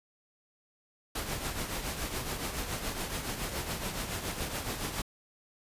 pink noise with tremolo, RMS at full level -33 dBFS, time 1.15-5.02 s, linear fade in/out 5 ms, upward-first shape triangle, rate 7.1 Hz, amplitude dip 60%, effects resampled to 32000 Hz

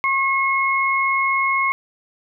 sine tone pair together, 1084 / 2168 Hz, C#6 / C#7, -39 / -39 cents, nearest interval octave, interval 1200 cents, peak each -19 dBFS, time 0.04-1.72 s, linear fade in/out 0 ms, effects none

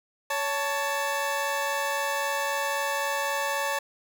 20% pulse tone pair together, 561 / 883.4 Hz, C#5 / A5, +21 / +7 cents, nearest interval minor sixth, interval 786 cents, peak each -24 dBFS, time 0.3-3.79 s, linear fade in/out 5 ms, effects none

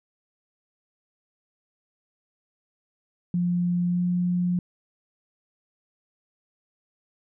sine tone with pitch glide, 176 to 177.74 Hz, F3 to F3, +14 to +31 cents, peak -21 dBFS, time 3.34-4.59 s, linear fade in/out 2 ms, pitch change +17 cents, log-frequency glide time 3.88-4.02 s, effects none

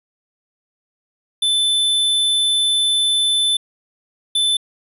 square tone pair in turn, 3520 / 3520 Hz, A7 / A7, 0 / 0 cents, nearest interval unison, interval 0 cents, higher neither, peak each -15 dBFS, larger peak neither, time 1.42-3.57 / 4.35-4.57 s, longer first, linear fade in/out 5 ms, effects resampled to 32000 Hz

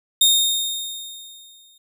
sawtooth tone with exponential decay, 3683 Hz, A#7, 22 cents flat, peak -8 dBFS, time 0.21-1.78 s, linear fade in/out 5 ms, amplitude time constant 340 ms, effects none

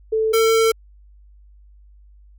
sine / square tone pair in turn, 440 / 449 Hz, A4 / A4, 0 / +35 cents, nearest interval unison, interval 35 cents, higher second, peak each -16 / -14 dBFS, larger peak second, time 0.12-0.33 / 0.33-0.72 s, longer second, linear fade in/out 10 ms, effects added 50 Hz sine -45 dBFS peak until 2.38 s

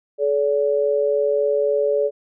sine tone pair together, 428.9 / 572.5 Hz, A4 / D5, -44 / -44 cents, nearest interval perfect fourth, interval 500 cents, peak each -19 dBFS, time 0.18-2.11 s, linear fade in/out 50 ms, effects none

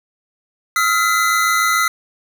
square tone cluster, 1278 / 1385 / 2018 Hz, D#6 / F6 / B6, +46 / -15 / +37 cents, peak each -19 dBFS, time 0.76-1.88 s, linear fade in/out 2 ms, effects none

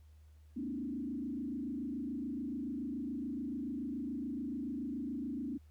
sine tone with frequency modulation, 264 Hz, C4, 16 cents sharp, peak -36 dBFS, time 0.56-5.58 s, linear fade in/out 10 ms, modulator 27 Hz, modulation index 1.6, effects added 76 Hz sine -56 dBFS peak until 5.7 s + pink hiss -75 dBFS RMS until 5.7 s

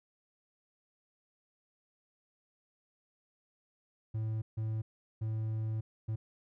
triangle tone bursts at uneven times, 110 Hz, A2, in tune, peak -30 dBFS, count 4, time 4.14-4.42 / 4.57-4.82 / 5.21-5.81 / 6.08-6.16 s, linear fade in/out 10 ms, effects none

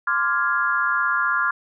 sine chord, D half-diminished seventh, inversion third, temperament equal with one note detuned, 1038.7 / 1174.7 / 1396.9 / 1661.2 Hz, C6 / D6 / F6 / Ab6, -13 / 0 / 0 / 0 cents, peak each -26 / -26 / -21 / -25 dBFS, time 0.07-1.51 s, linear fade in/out 5 ms, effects none

